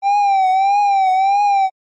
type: tone with vibrato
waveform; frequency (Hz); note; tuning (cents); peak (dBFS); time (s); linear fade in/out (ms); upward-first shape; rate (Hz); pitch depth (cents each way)
triangle; 784; G5; 0; -9; 0.02-1.7; 50; triangle; 1.6; 93
effects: MP3 32 kbps